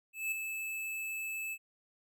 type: tone with ADSR envelope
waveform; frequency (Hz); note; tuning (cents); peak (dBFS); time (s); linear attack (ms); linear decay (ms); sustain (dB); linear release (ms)
square; 2616; E7; -14; -31; 0.13-1.58; 190; 4; -6; 53
effects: none